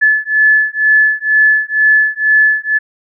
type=beating tone pair; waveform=sine; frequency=1726 / 1728.1 Hz; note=A6 / A6; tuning=-34 / -32 cents; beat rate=2.1 Hz; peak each=-11 dBFS; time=0.01-2.79 s; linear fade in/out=20 ms; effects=none